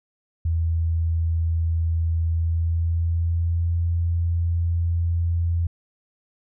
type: tone with pitch glide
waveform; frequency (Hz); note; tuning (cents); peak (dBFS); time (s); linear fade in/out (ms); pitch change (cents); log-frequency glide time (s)
sine; 82.41 to 84.82; E2 to E2; 0 to +50; -19; 0.45-5.67; 5; +50; 2.29-3.74
effects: none